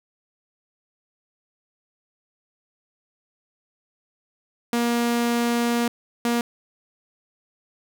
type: tone bursts at uneven times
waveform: sawtooth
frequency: 236.9 Hz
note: A#3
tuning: 28 cents sharp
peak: -16 dBFS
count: 2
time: 4.73-5.88 / 6.25-6.41 s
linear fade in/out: 2 ms
effects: none